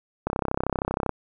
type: click train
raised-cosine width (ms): 1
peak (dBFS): -10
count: 28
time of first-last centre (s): 0.27-1.093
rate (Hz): 32.8
effects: none